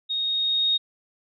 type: tone with level ramp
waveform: sine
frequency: 3729 Hz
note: A#7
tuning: in tune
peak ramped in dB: -24 to -18 dBFS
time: 0.09-0.78 s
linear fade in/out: 20 ms
effects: none